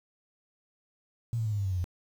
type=tone with pitch steps; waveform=sine; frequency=116.54 / 111.99 / 107.61 / 103.41 / 99.37 / 95.48 / 91.75 / 88.17 Hz; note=A#2 / A2 / A2 / G#2 / G2 / G2 / F#2 / F2; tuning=0 / +31 / -38 / -7 / +24 / -45 / -14 / +17 cents; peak=-27 dBFS; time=1.33-1.842 s; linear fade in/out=0 ms; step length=64 ms; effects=9-bit